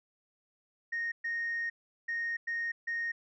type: tone bursts at uneven times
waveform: sine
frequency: 1857 Hz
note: A#6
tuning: 7 cents flat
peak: -30 dBFS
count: 5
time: 0.92-1.12 / 1.24-1.7 / 2.08-2.37 / 2.47-2.72 / 2.87-3.12 s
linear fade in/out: 10 ms
effects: tanh soft clip ceiling -28 dBFS